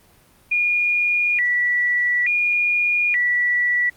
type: tone with vibrato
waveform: sine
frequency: 2179 Hz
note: C#7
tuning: 30 cents flat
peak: -16 dBFS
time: 0.51-3.9 s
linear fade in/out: 10 ms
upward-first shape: square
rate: 0.57 Hz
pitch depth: 190 cents each way
effects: pink hiss -54 dBFS RMS until 3.96 s + Opus 32 kbps